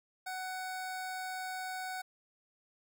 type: tone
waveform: 25% pulse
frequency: 746 Hz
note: F#5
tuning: 14 cents sharp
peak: -34 dBFS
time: 0.26-2.02 s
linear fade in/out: 10 ms
effects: none